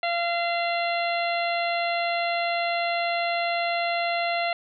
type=harmonic tone; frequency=687 Hz; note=F5; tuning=29 cents flat; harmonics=1 / 2 / 3 / 4 / 5 / 6; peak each=-25 / -34 / -30 / -33 / -38 / -36 dBFS; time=0.03-4.53 s; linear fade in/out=2 ms; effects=none